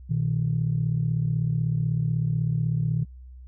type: tone pair together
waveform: sine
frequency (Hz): 121.09 / 157.2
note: B2 / D#3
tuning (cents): -34 / +18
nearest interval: perfect fourth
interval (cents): 452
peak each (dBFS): -24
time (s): 0.09-3.05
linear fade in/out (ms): 20
effects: tanh soft clip ceiling -14 dBFS + added 63 Hz sine -41 dBFS peak until 3.47 s